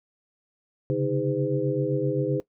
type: tone cluster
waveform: sine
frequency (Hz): 135.3 / 143 / 314.7 / 405.8 / 508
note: C#3 / D3 / D#4 / G#4 / B4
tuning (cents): -42 / -46 / +20 / -40 / +49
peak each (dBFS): -29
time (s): 0.9-2.4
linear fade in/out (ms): 0
effects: noise-tail reverb RT60 0.1 s tail -19 dB re dry